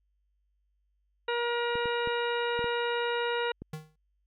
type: harmonic tone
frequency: 475.5 Hz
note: A#4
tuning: 34 cents sharp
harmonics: 1 / 2 / 3 / 4 / 5 / 6 / 8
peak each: -30 / -34 / -35 / -39 / -43 / -39 / -42 dBFS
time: 1.28-3.52 s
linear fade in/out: 5 ms
type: clicks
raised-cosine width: 3 ms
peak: -27 dBFS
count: 6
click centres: 1.755 / 1.857 / 2.074 / 2.592 / 2.643 / 3.62 s
type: tone with exponential decay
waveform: square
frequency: 155.56 Hz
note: D#3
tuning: in tune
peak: -34 dBFS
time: 3.73-3.96 s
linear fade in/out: 5 ms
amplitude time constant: 48 ms
effects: added 50 Hz sine -70 dBFS peak until 4.26 s